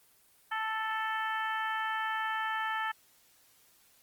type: harmonic tone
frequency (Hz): 440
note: A4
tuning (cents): 0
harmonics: 2 / 3 / 4 / 5 / 6 / 7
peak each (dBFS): -35 / -36 / -35 / -45 / -48 / -45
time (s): 0.51-2.92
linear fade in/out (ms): 10
effects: white hiss -64 dBFS RMS until 4.02 s + Opus 24 kbps